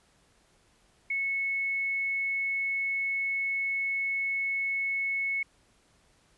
sine tone, 2200 Hz, C#7, 14 cents flat, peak -27 dBFS, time 1.1-5.43 s, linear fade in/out 5 ms, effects pink hiss -65 dBFS RMS until 6.37 s + resampled to 24000 Hz

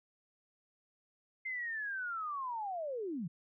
sine linear sweep, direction down, 2100 to 148.1 Hz, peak -36 dBFS, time 1.45-3.28 s, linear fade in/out 10 ms, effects none

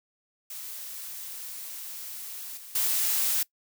blue noise with level steps, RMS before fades -39 / -45 / -26 dBFS, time 0.5-3.43 s, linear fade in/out 5 ms, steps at 2.57 / 2.75 s, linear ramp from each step 5 ms, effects noise-tail reverb RT60 0.1 s tail -21 dB re dry

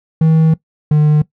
triangle tone pair in turn, 159.9 / 150.93 Hz, D#3 / D3, +48 / +48 cents, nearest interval minor second, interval 100 cents, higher first, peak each -5 dBFS, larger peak neither, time 0.21-0.54 / 0.91-1.22 s, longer first, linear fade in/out 5 ms, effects noise-tail reverb RT60 0.1 s tail -19 dB re dry

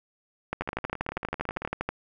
two click trains, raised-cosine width 0.5 ms, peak -13 / -20 dBFS, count 18 / 20, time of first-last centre 0.53-1.89 / 0.62-1.676 s, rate 12.5 / 18 Hz, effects none

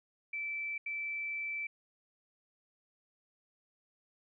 sine tone bursts at uneven times, 2324 Hz, D7, 19 cents flat, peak -35 dBFS, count 2, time 0.33-0.78 / 0.86-1.67 s, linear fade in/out 5 ms, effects none

